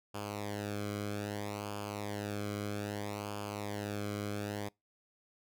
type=tone with flanger; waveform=sawtooth; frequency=103.1 Hz; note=G#2; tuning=12 cents flat; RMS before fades=-39 dBFS; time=0.14-4.69 s; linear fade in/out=10 ms; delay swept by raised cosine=0.51 to 1.12 ms; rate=0.62 Hz; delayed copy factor=-0.75; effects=noise-tail reverb RT60 0.2 s tail -25 dB re dry